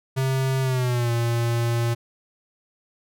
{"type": "tone with pitch glide", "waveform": "square", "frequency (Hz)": [132.6, 117.45], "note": ["C3", "A#2"], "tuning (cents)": [23, 13], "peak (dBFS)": -21, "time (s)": [0.16, 1.95], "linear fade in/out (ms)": 20, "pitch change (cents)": -210, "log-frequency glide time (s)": [0.62, 1.11], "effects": []}